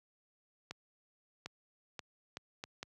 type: accelerating click train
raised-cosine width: 0.2 ms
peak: -24 dBFS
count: 6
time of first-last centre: 0.71-2.83 s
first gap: 750 ms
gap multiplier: 0.71
effects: high-pass 80 Hz 12 dB/octave